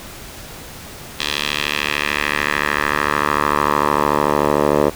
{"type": "tone with band-pass filter sweep", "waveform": "10% pulse", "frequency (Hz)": 73.42, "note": "D2", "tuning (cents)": 0, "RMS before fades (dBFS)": -18, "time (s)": [1.19, 4.9], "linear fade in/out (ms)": 10, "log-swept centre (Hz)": [3600, 610], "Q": 1.9, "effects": ["pink hiss -35 dBFS RMS until 4.95 s"]}